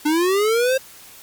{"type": "linear sweep", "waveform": "square", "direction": "up", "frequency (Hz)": [293.8, 536], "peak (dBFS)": -16, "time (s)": [0.05, 0.78], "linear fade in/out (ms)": 10, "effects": ["white hiss -43 dBFS RMS until 1.22 s", "MP3 96 kbps"]}